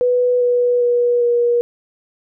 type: tone with pitch steps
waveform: sine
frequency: 493.9 / 488.5 / 483.2 / 477.9 Hz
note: B4 / B4 / B4 / A#4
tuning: 0 / -19 / -38 / +43 cents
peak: -12 dBFS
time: 0.01-1.61 s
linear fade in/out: 0 ms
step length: 400 ms
effects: none